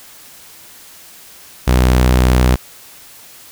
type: tone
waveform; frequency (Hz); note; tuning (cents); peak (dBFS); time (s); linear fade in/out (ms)
sawtooth; 62.6; B1; +24; -5; 1.67-2.56; 10
effects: white hiss -40 dBFS RMS until 3.51 s